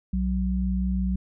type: tone pair together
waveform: sine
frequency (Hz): 61.32 / 187.3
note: B1 / F#3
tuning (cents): -12 / +21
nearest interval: octave + perfect fifth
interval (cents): 1933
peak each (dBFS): -25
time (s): 0.13-1.16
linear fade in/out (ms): 5
effects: none